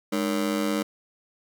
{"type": "ring-modulated tone", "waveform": "30% pulse", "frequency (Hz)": 257.1, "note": "C4", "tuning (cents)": -30, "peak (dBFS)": -18, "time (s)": [0.12, 0.83], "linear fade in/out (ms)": 10, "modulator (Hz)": 48.2, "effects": []}